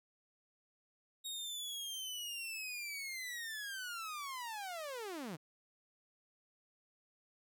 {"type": "linear sweep", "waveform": "sawtooth", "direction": "down", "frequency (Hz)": [3773, 140.3], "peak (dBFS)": -38, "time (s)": [1.24, 5.37], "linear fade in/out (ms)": 20, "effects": []}